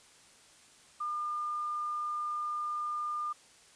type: tone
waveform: sine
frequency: 1206 Hz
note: D6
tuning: 46 cents sharp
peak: -32 dBFS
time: 1-3.33 s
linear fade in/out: 10 ms
effects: white hiss -59 dBFS RMS until 3.75 s + resampled to 22050 Hz